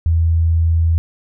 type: tone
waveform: sine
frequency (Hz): 82.41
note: E2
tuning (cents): 0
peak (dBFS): -11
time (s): 0.06-0.98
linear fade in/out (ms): 0
effects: none